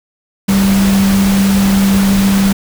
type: tone in noise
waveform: sine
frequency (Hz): 196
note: G3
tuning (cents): 0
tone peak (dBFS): -8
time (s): 0.48-2.53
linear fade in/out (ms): 10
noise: pink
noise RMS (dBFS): -19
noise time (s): 0.48-2.53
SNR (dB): +8
effects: none